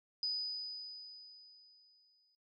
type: tone with exponential decay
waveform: sine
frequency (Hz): 4978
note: D#8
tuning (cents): 0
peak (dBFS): -32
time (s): 0.23-2.35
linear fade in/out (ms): 1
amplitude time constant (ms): 460
effects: noise-tail reverb RT60 0.1 s tail -22 dB re dry